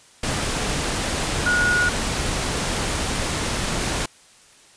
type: tone in noise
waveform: sine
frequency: 1448 Hz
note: F#6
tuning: 38 cents flat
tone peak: -17 dBFS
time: 1.46-1.89 s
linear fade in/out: 5 ms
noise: pink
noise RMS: -24 dBFS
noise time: 0.23-4.06 s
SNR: +4 dB
effects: white hiss -51 dBFS RMS until 4.76 s + resampled to 22050 Hz